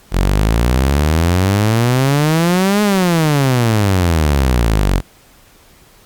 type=exponential two-way sweep; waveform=sawtooth; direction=up then down; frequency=43.65 to 211.5 to 43.65 Hz; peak=-7 dBFS; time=0.11-5.02 s; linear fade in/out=50 ms; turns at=2.82 s; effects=pink hiss -47 dBFS RMS until 6.05 s + Opus 48 kbps

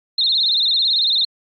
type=tone with vibrato; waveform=sine; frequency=3916 Hz; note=B7; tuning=15 cents flat; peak=-14 dBFS; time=0.18-1.25 s; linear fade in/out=5 ms; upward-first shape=sine; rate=18 Hz; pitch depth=150 cents each way; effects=AAC 64 kbps

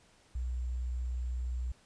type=tone with sample-and-hold; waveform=sine; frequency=61.74 Hz; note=B1; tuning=in tune; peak=-32 dBFS; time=0.35-1.72 s; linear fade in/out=5 ms; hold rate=7350 Hz; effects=pink hiss -64 dBFS RMS until 1.85 s + resampled to 22050 Hz

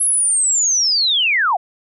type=linear sweep; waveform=sine; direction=down; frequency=11000 to 659.3 Hz; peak=-13 dBFS; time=0-1.57 s; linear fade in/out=10 ms; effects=none

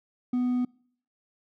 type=tone with hard clipping; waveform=triangle; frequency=248.2 Hz; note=B3; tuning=9 cents sharp; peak=-24 dBFS; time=0.33-0.65 s; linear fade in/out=5 ms; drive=5 dB; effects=noise-tail reverb RT60 0.6 s tail -26 dB re dry

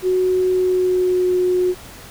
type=tone with pitch glide; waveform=sine; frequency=369.2 to 363.3 Hz; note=F#4 to F#4; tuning=-4 to -32 cents; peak=-14 dBFS; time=0.02-1.75 s; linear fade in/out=50 ms; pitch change=-28 cents; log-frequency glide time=0.5-1.36 s; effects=pink hiss -39 dBFS RMS until 2.1 s

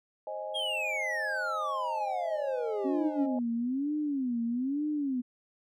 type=chord; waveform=sine; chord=Ab major; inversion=first; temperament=equal with one note detuned; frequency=528.4 / 622.3 / 830.6 Hz; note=C5 / Eb5 / Ab5; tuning=+17 / 0 / 0 cents; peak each=-40 / -37 / -40 dBFS; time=0.27-3.39 s; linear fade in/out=2 ms
type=exponential sweep; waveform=triangle; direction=down; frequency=3315 to 261.7 Hz; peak=-29 dBFS; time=0.54-3.27 s; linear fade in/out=20 ms
type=tone with vibrato; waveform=sine; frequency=264.6 Hz; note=C4; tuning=20 cents sharp; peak=-28 dBFS; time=2.84-5.22 s; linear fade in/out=20 ms; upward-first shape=sine; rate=1.1 Hz; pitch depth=230 cents each way
effects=none

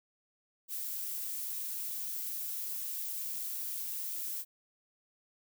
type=noise; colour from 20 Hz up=violet; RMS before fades=-38 dBFS; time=0.68-4.45 s; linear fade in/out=50 ms; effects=none

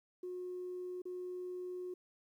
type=tone with dropouts; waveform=sine; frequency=362.3 Hz; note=F#4; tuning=36 cents flat; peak=-39 dBFS; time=0.23-1.94 s; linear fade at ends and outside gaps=5 ms; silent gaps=1.019-1.054 s; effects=tanh soft clip ceiling -36 dBFS + 12-bit

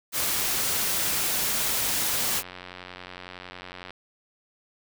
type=noise; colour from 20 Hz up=white; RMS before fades=-26 dBFS; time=0.12-2.43 s; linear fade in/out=50 ms
type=click train; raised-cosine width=0.3 ms; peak=-23 dBFS; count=157; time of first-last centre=2.19-3.906 s; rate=90.9 Hz
effects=none

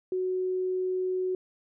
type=tone; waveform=sine; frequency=370 Hz; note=F#4; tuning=in tune; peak=-26 dBFS; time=0.12-1.35 s; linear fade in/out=2 ms; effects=none

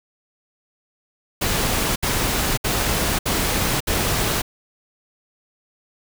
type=noise bursts; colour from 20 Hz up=pink; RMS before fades=-21 dBFS; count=5; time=1.41-4.42 s; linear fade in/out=10 ms; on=550 ms; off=65 ms; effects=none

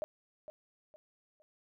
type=tone with echo; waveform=sine; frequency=613 Hz; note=D#5; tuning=26 cents flat; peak=-33 dBFS; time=0.02-0.04 s; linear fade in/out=0 ms; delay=460 ms; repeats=3; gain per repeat=-10 dB; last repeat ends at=1.42 s; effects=none

